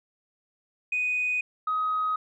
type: tone pair in turn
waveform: sine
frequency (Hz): 2489 / 1260.1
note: D#7 / D#6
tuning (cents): 0 / +22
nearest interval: octave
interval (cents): 1178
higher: first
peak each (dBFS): -23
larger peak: neither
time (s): 0.92-1.41 / 1.67-2.16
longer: neither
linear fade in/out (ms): 5
effects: tanh soft clip ceiling -19 dBFS